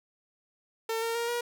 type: tone with pitch steps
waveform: sawtooth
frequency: 449.9 / 459.1 / 468.5 / 478 Hz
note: A4 / A#4 / A#4 / A#4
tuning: +39 / -26 / +9 / +43 cents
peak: -25 dBFS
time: 0.89-1.41 s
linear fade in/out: 5 ms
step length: 130 ms
effects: none